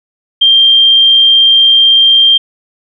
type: tone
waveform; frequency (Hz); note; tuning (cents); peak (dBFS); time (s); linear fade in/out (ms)
sine; 3179; G7; +24; -3; 0.41-2.38; 10
effects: none